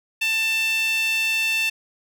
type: tone with high-pass filter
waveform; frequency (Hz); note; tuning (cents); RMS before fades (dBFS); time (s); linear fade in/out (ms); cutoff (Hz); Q
sawtooth; 889; A5; +18; -22; 0.21-1.7; 10; 2700; 5.3
effects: none